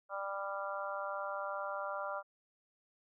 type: harmonic tone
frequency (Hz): 197.5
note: G3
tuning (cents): +13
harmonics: 3 / 4 / 5 / 6 / 7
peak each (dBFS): -41 / -45 / -45 / -43 / -43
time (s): 0.09-2.23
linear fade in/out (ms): 50
effects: none